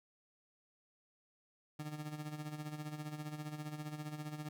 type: tone with tremolo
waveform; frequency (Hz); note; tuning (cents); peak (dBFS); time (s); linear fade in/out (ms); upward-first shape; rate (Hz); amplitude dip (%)
30% pulse; 151.1; D3; +50; -37; 1.79-4.49; 5; sine; 15; 65
effects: none